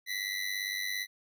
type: ring-modulated tone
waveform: 25% pulse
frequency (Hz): 1988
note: B6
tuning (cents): +11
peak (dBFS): -26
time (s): 0.06-1.07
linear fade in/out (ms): 50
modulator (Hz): 48.8
effects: none